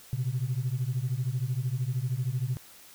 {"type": "beating tone pair", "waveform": "sine", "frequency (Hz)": [120.4, 133.4], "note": ["B2", "C3"], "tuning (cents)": [-44, 34], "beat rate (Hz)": 13, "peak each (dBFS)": -29, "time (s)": [0.13, 2.57], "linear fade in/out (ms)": 0, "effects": ["tanh soft clip ceiling -21 dBFS", "white hiss -52 dBFS RMS until 2.94 s"]}